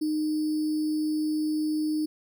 sine tone with sample-and-hold, 307.2 Hz, D#4, 22 cents flat, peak -24 dBFS, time 0.01-2.06 s, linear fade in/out 10 ms, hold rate 4900 Hz, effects none

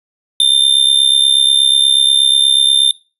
square tone with amplitude modulation, 3600 Hz, A7, 39 cents sharp, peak -5 dBFS, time 0.4-2.91 s, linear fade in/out 2 ms, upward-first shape sine, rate 68.3 Hz, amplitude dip 80%, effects noise-tail reverb RT60 0.3 s tail -20 dB re dry + resampled to 32000 Hz

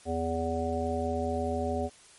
harmonic tone, 82.41 Hz, E2, in tune, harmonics 1 / 3 / 5 / 7 / 9, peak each -34 / -34 / -34 / -34 / -34 dBFS, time 0.05-1.9 s, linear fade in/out 50 ms, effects white hiss -55 dBFS RMS until 2.18 s + MP3 48 kbps

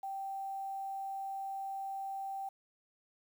sine tone with quantisation, 780 Hz, G5, 9 cents flat, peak -37 dBFS, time 0.03-2.49 s, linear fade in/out 5 ms, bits 10, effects none

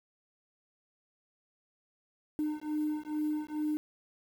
triangle beating tone pair, 302.3 / 304.6 Hz, D#4 / D#4, -50 / -37 cents, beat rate 2.3 Hz, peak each -31 dBFS, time 2.39-3.77 s, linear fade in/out 0 ms, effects tanh soft clip ceiling -25 dBFS + 9-bit

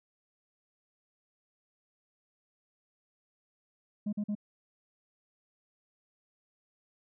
sine tone bursts, 207.7 Hz, G#3, in tune, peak -27 dBFS, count 3, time 4.06-4.352 s, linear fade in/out 10 ms, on 68 ms, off 44 ms, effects tanh soft clip ceiling -29 dBFS

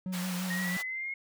triangle tone with vibrato, 182.1 Hz, F#3, 27 cents flat, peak -30 dBFS, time 0.06-0.77 s, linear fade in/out 2 ms, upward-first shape sine, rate 5.9 Hz, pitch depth 36 cents each way
pink high-pass noise, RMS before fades -40 dBFS, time 0.12-0.83 s, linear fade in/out 20 ms, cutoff 870 Hz, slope 12 dB/octave
sine linear sweep, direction up, 1855 to 2167 Hz, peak -33 dBFS, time 0.5-1.14 s, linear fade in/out 5 ms
effects none

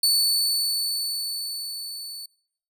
sawtooth tone with level ramp, 4478 Hz, C#8, 17 cents sharp, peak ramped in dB -14 to -32 dBFS, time 0.03-2.26 s, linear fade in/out 5 ms, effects noise-tail reverb RT60 0.7 s tail -24 dB re dry

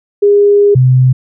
sine tone pair in turn, 407.7 / 128.42 Hz, G#4 / C3, -32 / -32 cents, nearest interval octave + minor sixth, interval 2000 cents, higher first, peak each -4 dBFS, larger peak neither, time 0.22-0.75 / 0.75-1.13 s, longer first, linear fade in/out 10 ms, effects none

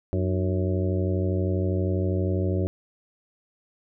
harmonic tone with a mistuned harmonic, 92.5 Hz, F#2, in tune, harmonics 1 / 2 / 3 / 4 / 5 / 6 / 7, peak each -24 / -30 / -32 / -30 / -37 / -34 / -40 dBFS, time 0.13-2.67 s, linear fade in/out 0 ms, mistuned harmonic 3, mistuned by +120 cents, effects none

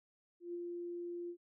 sine tone with ADSR envelope, 347.6 Hz, F4, 8 cents flat, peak -38 dBFS, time 0.4-1.37 s, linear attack 140 ms, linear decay 27 ms, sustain -2 dB, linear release 75 ms, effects none

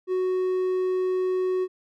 triangle tone, 370 Hz, F#4, in tune, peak -20 dBFS, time 0.07-1.68 s, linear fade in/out 50 ms, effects none

